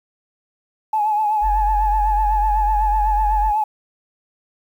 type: tone with vibrato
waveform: sine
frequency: 850 Hz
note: G#5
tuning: 40 cents sharp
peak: -15 dBFS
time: 0.93-3.64 s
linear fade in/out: 5 ms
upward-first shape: triangle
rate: 8 Hz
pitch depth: 60 cents each way
type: tone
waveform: sine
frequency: 46.16 Hz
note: F#1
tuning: 3 cents flat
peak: -18 dBFS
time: 1.41-3.53 s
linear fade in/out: 50 ms
effects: tanh soft clip ceiling -8 dBFS + 8-bit